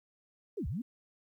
sine linear two-way sweep, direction down then up, 466.2 to 55 to 266.1 Hz, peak -33 dBFS, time 0.57-0.82 s, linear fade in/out 10 ms, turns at 0.67 s, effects 12-bit

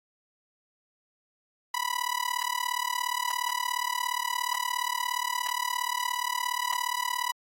sawtooth tone with amplitude modulation, 985 Hz, B5, 5 cents flat, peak -20 dBFS, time 1.74-7.32 s, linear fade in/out 5 ms, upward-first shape sine, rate 37.1 Hz, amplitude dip 95%, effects AAC 48 kbps

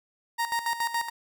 30% pulse tone with tremolo, 932.3 Hz, A#5, in tune, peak -22 dBFS, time 0.38-1.1 s, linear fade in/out 20 ms, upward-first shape square, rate 7.1 Hz, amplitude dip 70%, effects none

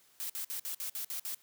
blue noise bursts, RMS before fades -38 dBFS, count 8, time 0.2-1.346 s, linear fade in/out 0 ms, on 96 ms, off 54 ms, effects white hiss -65 dBFS RMS until 1.42 s + high-pass 100 Hz 12 dB/octave

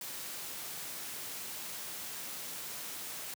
white noise, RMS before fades -42 dBFS, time 0.01-3.34 s, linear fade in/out 2 ms, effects high-pass 100 Hz 12 dB/octave

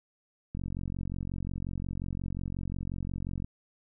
click train, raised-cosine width 5 ms, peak -23 dBFS, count 133, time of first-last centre 0.55-3.445 s, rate 45.6 Hz, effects none

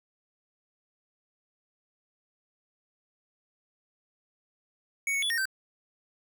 square tone with pitch steps, 2230 / 2214 / 3428 / 1847 / 1553 Hz, C#7 / C#7 / A7 / A#6 / G6, +10 / -3 / -46 / -16 / -17 cents, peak -27 dBFS, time 5.07-5.455 s, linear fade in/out 2 ms, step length 77 ms, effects none

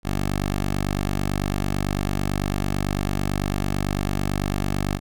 10% pulse tone, 49 Hz, G1, in tune, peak -14 dBFS, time 0.03-5 s, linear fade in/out 50 ms, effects none

